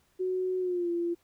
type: tone with pitch glide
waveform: sine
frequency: 370 to 343.2 Hz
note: F#4 to F4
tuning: 0 to -30 cents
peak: -27 dBFS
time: 0.19-1.15 s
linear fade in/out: 20 ms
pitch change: -130 cents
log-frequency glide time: 0.59-0.9 s
effects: pink hiss -69 dBFS RMS until 1.23 s